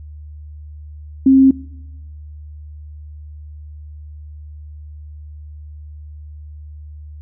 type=tone; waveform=sine; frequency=267 Hz; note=C4; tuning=35 cents sharp; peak=-6 dBFS; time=1.26-1.51 s; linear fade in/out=5 ms; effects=noise-tail reverb RT60 1.0 s tail -23 dB re dry + added 75 Hz sine -32 dBFS peak until 7.21 s